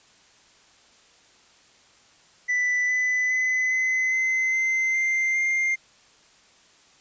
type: tone with pitch steps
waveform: triangle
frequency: 1984 / 2001 / 2019 / 2036 / 2054 / 2072 / 2090 / 2108 Hz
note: B6 / B6 / B6 / C7 / C7 / C7 / C7 / C7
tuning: +7 / +22 / +38 / -48 / -33 / -17 / -2 / +12 cents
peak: -19 dBFS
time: 2.48-5.76 s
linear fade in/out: 20 ms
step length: 410 ms
effects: white hiss -56 dBFS RMS until 7 s + resampled to 16000 Hz